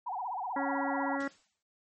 sine tone with vibrato, 852 Hz, G#5, 44 cents sharp, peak -33 dBFS, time 0.06-1.17 s, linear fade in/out 10 ms, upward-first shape sine, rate 16 Hz, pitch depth 270 cents each way
harmonic tone, 277.2 Hz, C#4, in tune, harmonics 1 / 2 / 3 / 4 / 5 / 6 / 7, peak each -33 / -37 / -45 / -44 / -39 / -42 / -42 dBFS, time 0.56-1.28 s, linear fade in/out 5 ms
white noise with exponential decay, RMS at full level -47 dBFS, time 1.2-1.63 s, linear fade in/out 5 ms, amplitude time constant 92 ms
effects noise-tail reverb RT60 0.2 s tail -20 dB re dry + MP3 32 kbps

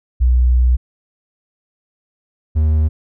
sine / triangle tone pair in turn, 61.74 / 77.47 Hz, B1 / D#2, 0 / -7 cents, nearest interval major third, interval 393 cents, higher second, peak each -9 dBFS, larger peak neither, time 0.2-0.77 / 2.55-2.89 s, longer first, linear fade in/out 20 ms, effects none

